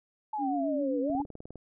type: exponential two-way sweep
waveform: sine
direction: down then up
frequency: 876 to 477.4 to 876 Hz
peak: -30 dBFS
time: 0.33-1.22 s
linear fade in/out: 5 ms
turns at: 1 s
type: tone with vibrato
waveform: sine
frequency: 280 Hz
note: C#4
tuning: 18 cents sharp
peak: -29 dBFS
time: 0.38-1.26 s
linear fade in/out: 50 ms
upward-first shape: triangle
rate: 7.4 Hz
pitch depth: 74 cents each way
type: click train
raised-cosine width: 2 ms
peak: -30 dBFS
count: 10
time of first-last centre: 1.1-1.557 s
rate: 19.7 Hz
effects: none